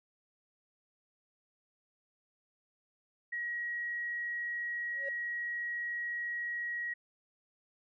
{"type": "tone", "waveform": "sine", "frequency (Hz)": 1903, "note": "A#6", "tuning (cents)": 35, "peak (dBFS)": -34, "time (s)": [3.32, 6.94], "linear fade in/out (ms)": 10}
{"type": "tone with exponential growth", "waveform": "triangle", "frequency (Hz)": 554.4, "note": "C#5", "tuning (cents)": 0, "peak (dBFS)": -34, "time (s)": [4.91, 5.09], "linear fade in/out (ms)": 5, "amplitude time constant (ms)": 39}
{"effects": []}